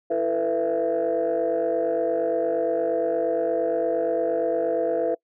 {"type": "tone cluster", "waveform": "sine", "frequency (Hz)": [334.1, 450.8, 499.4, 668], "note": ["E4", "A4", "B4", "E5"], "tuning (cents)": [23, 42, 19, 23], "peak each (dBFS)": [-28, -26, -24, -24], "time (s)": [0.1, 5.15], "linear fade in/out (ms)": 10, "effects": ["noise-tail reverb RT60 0.1 s tail -25 dB re dry", "tanh soft clip ceiling -15 dBFS"]}